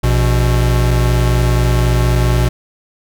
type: tone pair together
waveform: square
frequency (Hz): 57.39 / 121.6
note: A#1 / B2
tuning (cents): -26 / -26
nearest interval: octave + minor second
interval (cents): 1300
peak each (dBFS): -14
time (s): 0.03-2.49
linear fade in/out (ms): 10
effects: none